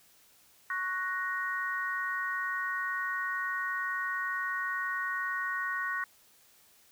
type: chord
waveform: sine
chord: F# major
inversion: second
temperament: equal with one note detuned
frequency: 1108.7 / 1480 / 1871.1 Hz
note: C#6 / F#6 / A#6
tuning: 0 / 0 / +6 cents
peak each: -36 / -35 / -34 dBFS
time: 0.7-6.04 s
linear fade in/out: 2 ms
effects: white hiss -62 dBFS RMS until 6.91 s